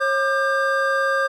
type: tone cluster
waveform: triangle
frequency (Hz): 543 / 1198 / 1592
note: C#5 / D6 / G6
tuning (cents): -36 / +34 / +26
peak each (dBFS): -20 / -21 / -20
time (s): 0-1.28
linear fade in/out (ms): 20
effects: none